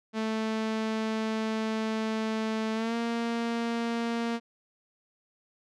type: tone with pitch glide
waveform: sawtooth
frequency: 220 to 232.7 Hz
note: A3 to A#3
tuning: 0 to -3 cents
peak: -24 dBFS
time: 0.13-4.4 s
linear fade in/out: 50 ms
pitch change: +97 cents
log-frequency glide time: 2.74-2.95 s
effects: low-pass 5000 Hz 12 dB/octave